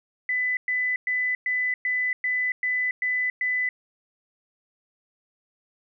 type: tone bursts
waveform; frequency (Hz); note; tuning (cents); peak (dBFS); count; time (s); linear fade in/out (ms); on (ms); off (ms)
sine; 2000; B6; +21; -22; 9; 0.29-3.69; 2; 280; 110
effects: none